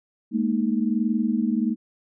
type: chord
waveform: sine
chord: Ab suspended second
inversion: none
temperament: equal with one note detuned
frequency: 211.9 / 233.1 / 311.1 Hz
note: Ab3 / Bb3 / Eb4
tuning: +35 / 0 / 0 cents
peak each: -24 / -23 / -28 dBFS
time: 0.31-1.76 s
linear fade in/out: 50 ms
effects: none